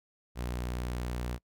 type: tone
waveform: sawtooth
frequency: 60.8 Hz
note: B1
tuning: 26 cents flat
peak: -29 dBFS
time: 0.35-1.39 s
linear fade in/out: 50 ms
effects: noise-tail reverb RT60 0.1 s tail -25 dB re dry